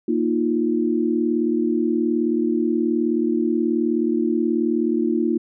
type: chord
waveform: sine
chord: Bb suspended fourth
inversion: none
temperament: just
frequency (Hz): 233.1 / 310.8 / 349.6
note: Bb3 / Eb4 / F4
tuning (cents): 0 / -2 / +2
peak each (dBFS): -22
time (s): 0.08-5.38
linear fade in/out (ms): 5
effects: none